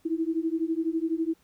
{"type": "beating tone pair", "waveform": "sine", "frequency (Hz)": [319.8, 331.8], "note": ["D#4", "E4"], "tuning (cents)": [48, 11], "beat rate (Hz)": 12, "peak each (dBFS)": -28, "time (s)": [0.05, 1.34], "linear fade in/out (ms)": 10, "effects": ["pink hiss -65 dBFS RMS until 1.43 s"]}